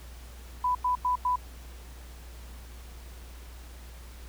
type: tone bursts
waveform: sine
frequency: 995 Hz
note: B5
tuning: 13 cents sharp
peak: -23 dBFS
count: 4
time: 0.64-1.359 s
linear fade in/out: 5 ms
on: 110 ms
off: 93 ms
effects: added 60 Hz sine -43 dBFS peak until 4.28 s + pink hiss -52 dBFS RMS until 4.28 s